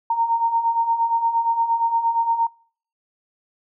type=beating tone pair; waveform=sine; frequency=916 / 924.6 Hz; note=A#5 / A#5; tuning=-31 / -14 cents; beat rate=8.6 Hz; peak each=-24 / -19 dBFS; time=0.1-2.47 s; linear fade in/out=5 ms; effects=noise-tail reverb RT60 0.5 s tail -24 dB re dry